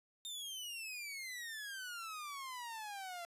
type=exponential sweep; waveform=sawtooth; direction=down; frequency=3666 to 678 Hz; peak=-40 dBFS; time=0.25-3.25 s; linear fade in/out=0 ms; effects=resampled to 32000 Hz